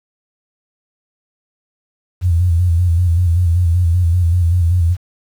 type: tone with vibrato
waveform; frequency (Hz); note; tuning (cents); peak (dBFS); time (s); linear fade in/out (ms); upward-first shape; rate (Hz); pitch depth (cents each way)
sine; 86.7; F2; -12; -10; 2.21-4.97; 50; square; 5.2; 61
effects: 7-bit